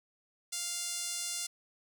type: tone with band-pass filter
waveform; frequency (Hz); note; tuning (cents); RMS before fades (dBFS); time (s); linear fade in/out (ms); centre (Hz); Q
5% pulse; 698.5; F5; 0; -37; 0.52-1.47; 10; 11000; 0.6
effects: none